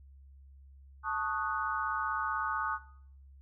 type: chord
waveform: sine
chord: D# half-diminished seventh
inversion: second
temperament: equal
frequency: 880 / 1108.7 / 1244.5 / 1480 Hz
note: A5 / C#6 / D#6 / F#6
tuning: 0 / 0 / 0 / 0 cents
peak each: -37 / -37 / -35 / -37 dBFS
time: 1.03-2.79 s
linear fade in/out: 50 ms
effects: noise-tail reverb RT60 0.6 s tail -17 dB re dry + added 68 Hz sine -52 dBFS peak until 3.41 s